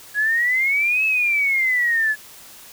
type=exponential two-way sweep; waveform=sine; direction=up then down; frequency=1660 to 2611 to 1700 Hz; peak=-16 dBFS; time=0.14-2.16 s; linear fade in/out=50 ms; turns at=1.05 s; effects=white hiss -43 dBFS RMS until 2.72 s